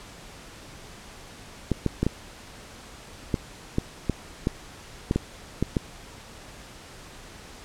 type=clicks; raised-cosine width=3 ms; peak=-9 dBFS; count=12; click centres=1.717 / 1.863 / 2.03 / 2.066 / 3.342 / 3.784 / 4.097 / 4.471 / 5.111 / 5.16 / 5.626 / 5.768 s; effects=pink hiss -45 dBFS RMS until 7.64 s + low-pass 9000 Hz 12 dB/octave